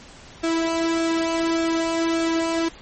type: tone with flanger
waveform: sawtooth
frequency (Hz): 329.6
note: E4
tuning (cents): 0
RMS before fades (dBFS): -22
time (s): 0.43-2.69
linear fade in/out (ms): 10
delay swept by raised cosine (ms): 1 to 2.5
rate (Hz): 1.7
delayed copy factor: -0.55
effects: pink hiss -44 dBFS RMS until 2.81 s + MP3 32 kbps